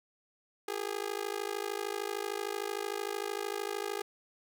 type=tone with amplitude modulation; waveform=sawtooth; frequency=410.1 Hz; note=G#4; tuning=22 cents flat; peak=-26 dBFS; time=0.68-4.02 s; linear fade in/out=5 ms; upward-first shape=sine; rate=53.2 Hz; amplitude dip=100%; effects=none